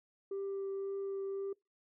sine tone with vibrato, 392.3 Hz, G4, 1 cent sharp, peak -34 dBFS, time 0.31-1.53 s, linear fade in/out 5 ms, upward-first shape triangle, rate 1.9 Hz, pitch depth 9 cents each way, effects noise-tail reverb RT60 0.2 s tail -25 dB re dry + tanh soft clip ceiling -34 dBFS

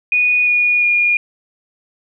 sine tone with pitch steps, 2468 / 2448 / 2428 Hz, D#7 / D#7 / D#7, -15 / -29 / -43 cents, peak -11 dBFS, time 0.12-1.17 s, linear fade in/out 2 ms, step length 350 ms, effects none

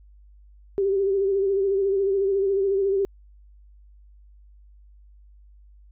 sine tone with vibrato, 392 Hz, G4, in tune, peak -19 dBFS, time 0.78-3.05 s, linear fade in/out 0 ms, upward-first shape sine, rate 14 Hz, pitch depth 46 cents each way, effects added 50 Hz sine -48 dBFS peak until 5.91 s

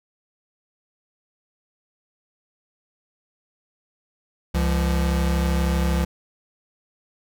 square tone pair together, 68.02 / 171.4 Hz, C#2 / F3, -32 / -32 cents, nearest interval octave + major third, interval 1600 cents, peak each -21 / -25 dBFS, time 4.54-6.05 s, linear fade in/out 10 ms, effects none

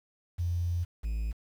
sine / triangle tone pair in turn, 86.9 / 54.9 Hz, F2 / A1, -8 / -3 cents, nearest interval minor sixth, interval 795 cents, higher first, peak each -27 dBFS, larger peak neither, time 0.38-0.85 / 1.03-1.33 s, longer first, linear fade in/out 20 ms, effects 9-bit

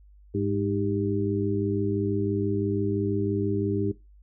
harmonic tone with a mistuned harmonic, 103 Hz, G#2, 14 cents flat, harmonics 1 / 2 / 3 / 4, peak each -29 / -31 / -29 / -29 dBFS, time 0.34-3.92 s, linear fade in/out 10 ms, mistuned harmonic 4, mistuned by -73 cents, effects noise-tail reverb RT60 0.2 s tail -17 dB re dry + added 50 Hz sine -50 dBFS peak until 4.22 s

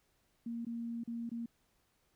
sine tone with dropouts, 233.1 Hz, A#3, in tune, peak -37 dBFS, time 0.46-1.46 s, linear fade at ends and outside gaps 5 ms, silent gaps 0.65-0.666 / 1.037-1.075 / 1.294-1.315 s, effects pink hiss -75 dBFS RMS until 2.15 s

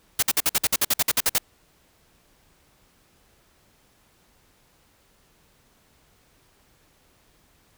white noise bursts, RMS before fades -20 dBFS, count 14, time 0.19-1.383 s, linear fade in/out 5 ms, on 36 ms, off 53 ms, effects pink hiss -61 dBFS RMS until 7.77 s

